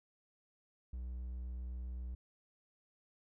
triangle tone with vibrato, 61.74 Hz, B1, in tune, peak -38 dBFS, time 0.93-2.15 s, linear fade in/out 5 ms, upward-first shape sine, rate 7.7 Hz, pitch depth 8 cents each way, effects none

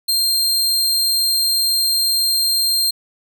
sawtooth tone, 4186 Hz, C8, in tune, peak -12 dBFS, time 0.08-2.91 s, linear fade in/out 10 ms, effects none

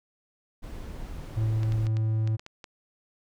brown noise, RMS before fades -38 dBFS, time 0.62-1.88 s, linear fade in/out 20 ms
triangle tone, 110 Hz, A2, in tune, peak -21 dBFS, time 1.36-2.37 s, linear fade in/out 20 ms
clicks, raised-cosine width 0.2 ms, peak -25 dBFS, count 8, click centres 1.632 / 1.722 / 1.868 / 1.969 / 2.275 / 2.395 / 2.464 / 2.642 s
effects none

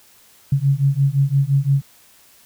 sine beating tone pair, 135.8 / 141.6 Hz, C#3 / C#3, -35 / +37 cents, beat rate 5.8 Hz, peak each -17 dBFS, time 0.52-1.82 s, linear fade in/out 5 ms, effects white hiss -51 dBFS RMS until 2.45 s

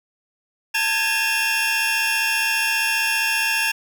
35% pulse tone cluster, 894 / 1598 / 1673 / 2491 / 2717 Hz, A5 / G6 / G#6 / D#7 / F7, +27 / +33 / +12 / +1 / -48 cents, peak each -27 / -29 / -23 / -26 / -20 dBFS, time 0.74-3.72 s, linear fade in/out 10 ms, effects none

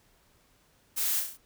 blue noise with echo, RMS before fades -30 dBFS, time 0.96-1.21 s, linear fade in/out 20 ms, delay 33 ms, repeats 5, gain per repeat -4 dB, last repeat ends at 1.375 s, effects pink hiss -65 dBFS RMS until 1.45 s

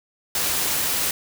white noise, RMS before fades -23 dBFS, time 0.35-1.11 s, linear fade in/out 2 ms, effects none

